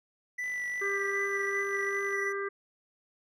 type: tone with vibrato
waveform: triangle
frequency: 1975.5 Hz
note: B6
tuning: in tune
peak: -30 dBFS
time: 0.38-2.33 s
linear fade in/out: 10 ms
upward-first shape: triangle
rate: 2.6 Hz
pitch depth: 18 cents each way
type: click train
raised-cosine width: 0.3 ms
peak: -37 dBFS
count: 86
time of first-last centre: 0.44-2.127 s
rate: 50.4 Hz
type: harmonic tone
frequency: 397.1 Hz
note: G4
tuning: 22 cents sharp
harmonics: 1 / 3 / 4 / 5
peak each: -33 / -38 / -39 / -40 dBFS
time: 0.81-2.49 s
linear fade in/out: 10 ms
effects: none